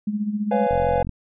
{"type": "tone with tremolo", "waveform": "sine", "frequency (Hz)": 209.1, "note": "G#3", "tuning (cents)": 12, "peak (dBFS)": -19, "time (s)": [0.07, 0.67], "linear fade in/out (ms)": 5, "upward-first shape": "sine", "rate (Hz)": 15, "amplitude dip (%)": 65}
{"type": "chord", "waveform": "triangle", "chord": "C# dominant seventh", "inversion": "third", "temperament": "just", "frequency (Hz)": [498.9, 554.4, 693, 831.5], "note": ["B4", "C#5", "E#5", "G#5"], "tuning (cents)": [17, 0, -14, 2], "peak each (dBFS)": [-20, -23, -24, -22], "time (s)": [0.51, 1.03], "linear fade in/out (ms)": 5}
{"type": "click train", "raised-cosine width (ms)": 5, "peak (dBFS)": -17, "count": 18, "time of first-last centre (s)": [0.71, 1.093], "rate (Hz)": 44.4}
{"effects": ["resampled to 8000 Hz"]}